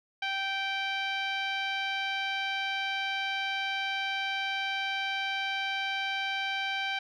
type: tone with low-pass filter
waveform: 10% pulse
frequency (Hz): 780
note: G5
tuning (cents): -9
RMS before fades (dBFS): -32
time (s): 0.22-6.99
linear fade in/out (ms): 5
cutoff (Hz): 3000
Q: 1.2
effects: none